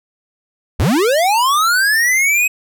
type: linear sweep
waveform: square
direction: up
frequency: 51.9 to 2550 Hz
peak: -12 dBFS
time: 0.79-2.48 s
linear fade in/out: 10 ms
effects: none